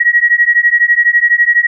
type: beating tone pair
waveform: sine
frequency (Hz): 1900 / 1912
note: A#6 / A#6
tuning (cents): +33 / +43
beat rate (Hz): 12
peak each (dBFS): -10 / -10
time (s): 0-1.67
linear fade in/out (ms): 10
effects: none